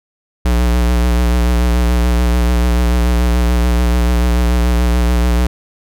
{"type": "tone with vibrato", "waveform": "square", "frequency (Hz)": 60, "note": "B1", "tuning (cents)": -49, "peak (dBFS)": -11, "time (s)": [0.45, 5.47], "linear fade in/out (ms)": 5, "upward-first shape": "sine", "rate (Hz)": 6.9, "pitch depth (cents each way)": 43, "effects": []}